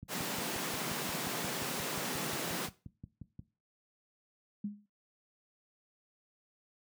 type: click train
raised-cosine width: 5 ms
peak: -31 dBFS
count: 20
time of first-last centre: 0.03-3.393 s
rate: 5.65 Hz
type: high-pass noise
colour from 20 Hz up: pink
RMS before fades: -37 dBFS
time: 0.08-2.7 s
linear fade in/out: 50 ms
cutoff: 130 Hz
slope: 96 dB/octave
type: tone with exponential decay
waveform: sine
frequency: 206.1 Hz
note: G#3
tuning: 13 cents flat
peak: -31 dBFS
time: 4.64-4.86 s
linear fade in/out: 5 ms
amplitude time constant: 47 ms
effects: noise-tail reverb RT60 0.3 s tail -17 dB re dry + high-pass 80 Hz 12 dB/octave